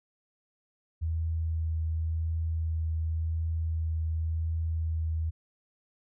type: tone with vibrato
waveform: sine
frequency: 80.8 Hz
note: E2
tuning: 34 cents flat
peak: -27 dBFS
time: 1.01-5.31 s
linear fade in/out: 20 ms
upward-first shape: triangle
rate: 0.91 Hz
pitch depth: 14 cents each way
effects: none